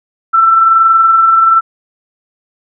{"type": "tone with amplitude modulation", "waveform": "sine", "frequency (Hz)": 1336, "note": "E6", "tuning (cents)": 23, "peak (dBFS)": -3, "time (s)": [0.33, 1.61], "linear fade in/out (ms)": 20, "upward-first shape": "sine", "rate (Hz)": 21.1, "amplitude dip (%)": 35, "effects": []}